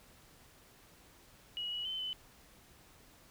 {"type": "tone with pitch steps", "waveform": "sine", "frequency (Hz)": [2909, 2927, 3066, 3023], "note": ["F#7", "F#7", "G7", "F#7"], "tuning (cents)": [-30, -19, -39, 36], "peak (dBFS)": -36, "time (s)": [1.57, 2.13], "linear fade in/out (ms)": 0, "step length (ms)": 140, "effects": ["pink hiss -61 dBFS RMS until 3.3 s"]}